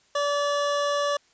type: tone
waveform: 25% pulse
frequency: 576 Hz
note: D5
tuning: 34 cents flat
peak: -19 dBFS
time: 0.15-1.17 s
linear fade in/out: 5 ms
effects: white hiss -62 dBFS RMS until 1.33 s + resampled to 16000 Hz